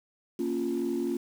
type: chord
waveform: sine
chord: Bb minor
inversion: none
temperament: equal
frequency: 233.1 / 277.2 / 349.2 Hz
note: Bb3 / Db4 / F4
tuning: 0 / 0 / 0 cents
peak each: -32 / -31 / -29 dBFS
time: 0.39-1.17 s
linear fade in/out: 5 ms
effects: tanh soft clip ceiling -21 dBFS + 8-bit